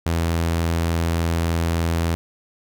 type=tone; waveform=sawtooth; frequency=83.4 Hz; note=E2; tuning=21 cents sharp; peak=-15 dBFS; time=0.06-2.15 s; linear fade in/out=0 ms; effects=none